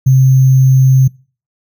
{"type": "tone with sample-and-hold", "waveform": "sine", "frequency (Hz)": 131.3, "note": "C3", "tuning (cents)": 6, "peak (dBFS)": -4, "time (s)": [0.06, 1.08], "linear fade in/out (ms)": 10, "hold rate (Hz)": 6300, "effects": ["noise-tail reverb RT60 0.4 s tail -25 dB re dry"]}